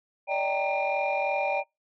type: tone cluster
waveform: sine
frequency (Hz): 579 / 622 / 785 / 928 / 2404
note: D5 / D#5 / G5 / A#5 / D7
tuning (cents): -25 / -1 / +2 / -8 / +40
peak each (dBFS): -28 / -33 / -28 / -34 / -30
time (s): 0.27-1.64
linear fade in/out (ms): 50
effects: noise-tail reverb RT60 0.2 s tail -24 dB re dry + tanh soft clip ceiling -18 dBFS